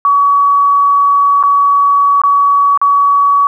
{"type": "tone with dropouts", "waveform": "sine", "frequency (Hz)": 1132, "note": "C#6", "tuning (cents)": 36, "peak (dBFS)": -6, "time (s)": [0.05, 3.47], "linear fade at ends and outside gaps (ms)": 1, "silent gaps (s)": [[1.428, 1.436], [2.217, 2.236], [2.775, 2.815]], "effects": ["8-bit"]}